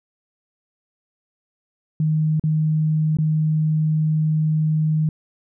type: tone with dropouts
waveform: sine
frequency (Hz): 155.56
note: D#3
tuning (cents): 0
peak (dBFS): -16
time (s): 2-5.09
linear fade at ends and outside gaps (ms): 2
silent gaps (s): 2.397-2.438 / 3.17-3.186
effects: none